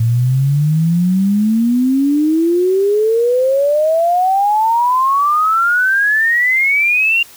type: exponential sweep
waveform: sine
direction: up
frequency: 112.4 to 2800 Hz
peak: -10 dBFS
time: 0-7.23 s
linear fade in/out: 5 ms
effects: white hiss -40 dBFS RMS until 7.36 s